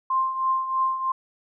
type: tone with tremolo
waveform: sine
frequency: 1051 Hz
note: C6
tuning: 7 cents sharp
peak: -18 dBFS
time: 0.1-1.12 s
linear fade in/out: 5 ms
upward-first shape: triangle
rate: 3.1 Hz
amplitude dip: 70%
effects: none